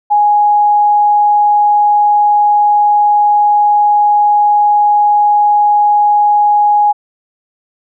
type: tone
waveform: sine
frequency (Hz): 830.6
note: G#5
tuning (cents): 0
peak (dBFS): -6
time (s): 0.1-6.93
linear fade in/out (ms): 20
effects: none